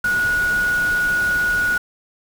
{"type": "tone in noise", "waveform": "sine", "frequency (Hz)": 1456, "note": "F#6", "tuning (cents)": -28, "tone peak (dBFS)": -16, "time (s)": [0.04, 1.78], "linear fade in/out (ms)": 5, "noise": "pink", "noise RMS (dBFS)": -31, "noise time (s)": [0.04, 1.78], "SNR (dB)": 12, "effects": []}